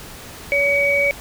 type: tone pair together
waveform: sine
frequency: 566 / 2264 Hz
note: C#5 / C#7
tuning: +36 / +36 cents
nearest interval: 2 octaves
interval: 2400 cents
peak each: -19 / -16 dBFS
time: 0.52-1.11 s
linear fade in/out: 0 ms
effects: pink hiss -37 dBFS RMS until 1.2 s